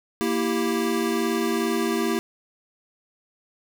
square chord, E diminished, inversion second, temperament equal, 233.1 / 329.6 / 392 Hz, Bb3 / E4 / G4, 0 / 0 / 0 cents, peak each -27 dBFS, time 0.21-2.19 s, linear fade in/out 0 ms, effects none

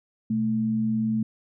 sine tone pair together, 122.62 / 220 Hz, B2 / A3, -12 / 0 cents, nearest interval minor seventh, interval 1012 cents, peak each -32 / -22 dBFS, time 0.3-1.23 s, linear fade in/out 5 ms, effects none

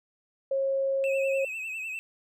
sine tone, 542 Hz, C#5, 39 cents flat, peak -24 dBFS, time 0.51-1.45 s, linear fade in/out 5 ms
triangle tone with vibrato, 2600 Hz, E7, 24 cents flat, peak -31 dBFS, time 1.04-1.99 s, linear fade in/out 0 ms, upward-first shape triangle, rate 10 Hz, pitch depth 78 cents each way
effects none

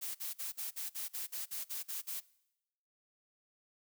blue noise bursts, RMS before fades -40 dBFS, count 12, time 0.01-2.207 s, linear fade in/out 20 ms, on 140 ms, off 47 ms, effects noise-tail reverb RT60 0.9 s tail -22 dB re dry

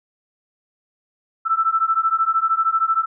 sine beating tone pair, 1318.5 / 1331.5 Hz, E6 / E6, 0 / +17 cents, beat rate 13 Hz, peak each -19 dBFS, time 1.45-3.06 s, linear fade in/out 20 ms, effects none

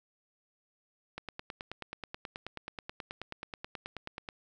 click train, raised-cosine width 0.3 ms, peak -23 dBFS, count 30, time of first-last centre 1.18-4.288 s, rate 9.33 Hz, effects none

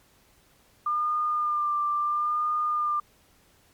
sine tone with vibrato, 1200 Hz, D6, 37 cents sharp, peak -23 dBFS, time 0.86-3 s, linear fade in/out 5 ms, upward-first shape sine, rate 0.74 Hz, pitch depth 27 cents each way, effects pink hiss -61 dBFS RMS until 3.73 s + MP3 96 kbps

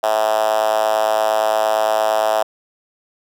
5% pulse tone with high-pass filter, 108.7 Hz, A2, 21 cents flat, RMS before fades -17 dBFS, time 0.03-2.43 s, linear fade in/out 5 ms, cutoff 660 Hz, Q 5.3, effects none

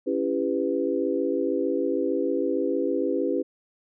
sine chord, C# half-diminished seventh, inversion none, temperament just, 277.2 / 332.6 / 399.1 / 498.9 Hz, C#4 / E4 / G4 / B4, 0 / +16 / +31 / +17 cents, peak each -28 dBFS, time 0.06-3.43 s, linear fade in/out 20 ms, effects none

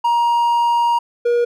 triangle tone pair in turn, 944 / 477.5 Hz, A#5 / A#4, +22 / +42 cents, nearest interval octave, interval 1180 cents, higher first, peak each -11 dBFS, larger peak neither, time 0.04-0.99 / 1.25-1.45 s, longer first, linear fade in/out 10 ms, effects none

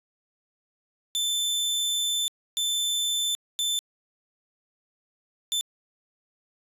sawtooth tone bursts at uneven times, 3534 Hz, A7, 7 cents sharp, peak -21 dBFS, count 4, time 1.15-2.28 / 2.57-3.35 / 3.59-3.79 / 5.52-5.61 s, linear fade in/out 0 ms, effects resampled to 32000 Hz

